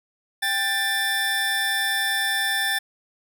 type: tone pair together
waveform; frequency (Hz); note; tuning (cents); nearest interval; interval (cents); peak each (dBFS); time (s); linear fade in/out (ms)
25% pulse; 788.4 / 1770; G5 / A6; +10 / +10; octave + major second; 1400; -26 / -18; 0.42-2.79; 10
effects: none